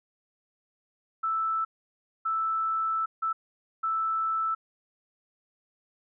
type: tone bursts at uneven times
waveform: sine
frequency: 1318.5 Hz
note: E6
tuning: in tune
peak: -25 dBFS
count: 4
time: 1.23-1.65 / 2.25-3.06 / 3.22-3.33 / 3.83-4.55 s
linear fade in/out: 10 ms
effects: none